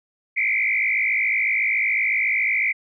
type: tone with frequency modulation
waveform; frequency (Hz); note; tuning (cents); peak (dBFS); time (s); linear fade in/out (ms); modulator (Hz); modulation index
sine; 2200; C#7; -14; -18; 0.36-2.73; 20; 53.9; 3.2
effects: none